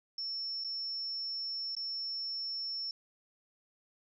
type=tone with dropouts; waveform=sine; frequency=5400 Hz; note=E8; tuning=41 cents sharp; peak=-35 dBFS; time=0.18-2.91 s; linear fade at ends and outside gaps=2 ms; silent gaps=0.639-0.645 / 1.751-1.766 s; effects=none